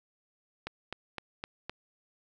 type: click train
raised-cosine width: 0.3 ms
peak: -20 dBFS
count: 5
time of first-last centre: 0.67-1.696 s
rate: 3.9 Hz
effects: none